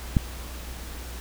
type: click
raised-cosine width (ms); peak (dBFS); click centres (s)
5; -6; 0.168
effects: added 60 Hz sine -36 dBFS peak until 1.2 s + pink hiss -41 dBFS RMS until 1.2 s